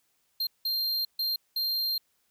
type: tone bursts at uneven times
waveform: square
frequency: 4186 Hz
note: C8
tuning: in tune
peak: -27 dBFS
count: 4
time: 0.4-0.47 / 0.65-1.05 / 1.19-1.36 / 1.56-1.98 s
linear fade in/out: 5 ms
effects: white hiss -72 dBFS RMS until 2.3 s